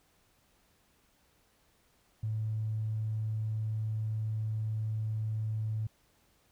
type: tone with tanh clipping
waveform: triangle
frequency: 109.1 Hz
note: A2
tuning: 14 cents flat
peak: -30 dBFS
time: 2.23-5.87 s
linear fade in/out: 5 ms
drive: 2 dB
effects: pink hiss -69 dBFS RMS until 6.51 s